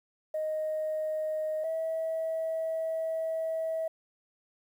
sine tone pair in turn, 622.3 / 646.4 Hz, D#5 / E5, 0 / -34 cents, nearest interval minor second, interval 66 cents, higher second, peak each -28 dBFS, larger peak neither, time 0.34-1.64 / 1.64-3.88 s, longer second, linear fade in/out 5 ms, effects tanh soft clip ceiling -25 dBFS + 10-bit

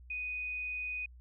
sine tone, 2489 Hz, D#7, in tune, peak -35 dBFS, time 0.1-1.06 s, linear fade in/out 5 ms, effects added 61 Hz sine -51 dBFS peak until 1.2 s

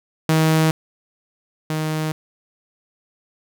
sawtooth tone pair in turn, 158.7 / 156.15 Hz, D#3 / D#3, +35 / +7 cents, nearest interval unison, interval 28 cents, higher first, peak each -10 / -17 dBFS, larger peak first, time 0.29-0.71 / 1.7-2.12 s, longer neither, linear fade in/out 2 ms, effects none

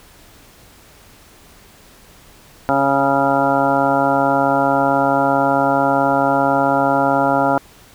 harmonic tone with a mistuned harmonic, 138.2 Hz, C#3, 5 cents flat, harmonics 1 / 2 / 3 / 4 / 5 / 6 / 7 / 9 / 10, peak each -28 / -20 / -28 / -20 / -19 / -20 / -22 / -27 / -22 dBFS, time 2.69-7.58 s, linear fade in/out 0 ms, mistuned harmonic 3, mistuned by -19 cents, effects pink hiss -46 dBFS RMS until 7.94 s

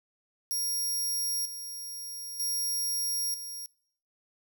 10% pulse tone with tremolo, 5600 Hz, F8, 4 cents sharp, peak -23 dBFS, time 0.51-3.66 s, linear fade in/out 0 ms, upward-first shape square, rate 0.53 Hz, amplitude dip 65%, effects noise-tail reverb RT60 0.6 s tail -22 dB re dry

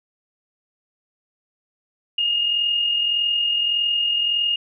sine tone with amplitude modulation, 2844 Hz, F7, 31 cents sharp, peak -16 dBFS, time 2.18-4.56 s, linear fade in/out 5 ms, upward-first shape sine, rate 41.7 Hz, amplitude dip 40%, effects none

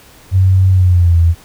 sine tone with pitch glide, 94.2 to 83.92 Hz, F#2 to E2, +32 to +31 cents, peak -6 dBFS, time 0.31-1.35 s, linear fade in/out 50 ms, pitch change -201 cents, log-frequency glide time 0.71-1.18 s, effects pink hiss -42 dBFS RMS until 1.44 s

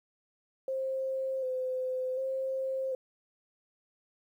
sine tone with vibrato, 521 Hz, C5, 7 cents flat, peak -30 dBFS, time 0.68-2.95 s, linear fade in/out 2 ms, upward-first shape square, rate 0.67 Hz, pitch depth 27 cents each way, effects 11-bit

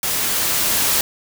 white noise with level ramp, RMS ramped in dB -21 to -17 dBFS, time 0.03-1.01 s, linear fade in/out 2 ms, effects none

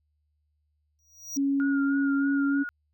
square tone with exponential growth, 5760 Hz, F#8, 47 cents flat, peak -30 dBFS, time 0.99-1.37 s, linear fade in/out 0 ms, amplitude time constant 81 ms
sine tone with pitch glide, 277.2 to 279.5 Hz, C#4 to C#4, 0 to +14 cents, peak -22 dBFS, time 1.36-2.64 s, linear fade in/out 20 ms, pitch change +14 cents, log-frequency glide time 2.18-2.45 s
sine tone with vibrato, 1424 Hz, F6, 33 cents sharp, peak -32 dBFS, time 1.6-2.69 s, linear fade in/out 0 ms, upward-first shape sine, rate 3.2 Hz, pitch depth 41 cents each way
effects added 75 Hz sine -70 dBFS peak until 2.93 s

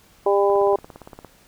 harmonic tone, 200 Hz, G3, 35 cents sharp, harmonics 2 / 3 / 4 / 5, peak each -17 / -21 / -23 / -25 dBFS, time 0.26-0.76 s, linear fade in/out 5 ms
click train, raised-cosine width 1 ms, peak -24 dBFS, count 14, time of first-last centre 0.5-1.247 s, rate 17.4 Hz
effects pink hiss -54 dBFS RMS until 1.47 s

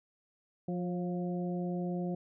harmonic tone with a mistuned harmonic, 177 Hz, F3, 23 cents sharp, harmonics 1 / 2 / 3 / 4, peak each -33 / -39 / -43 / -45 dBFS, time 0.68-2.15 s, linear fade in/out 5 ms, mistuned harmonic 3, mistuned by +28 cents, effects none

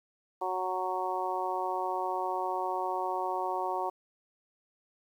harmonic tone, 185 Hz, F#3, in tune, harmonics 2 / 3 / 4 / 5 / 6, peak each -37 / -39 / -34 / -34 / -38 dBFS, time 0.41-3.9 s, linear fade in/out 10 ms, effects 10-bit

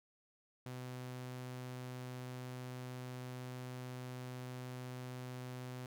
sawtooth tone, 126.3 Hz, B2, 39 cents sharp, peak -40 dBFS, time 0.66-5.86 s, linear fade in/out 2 ms, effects none

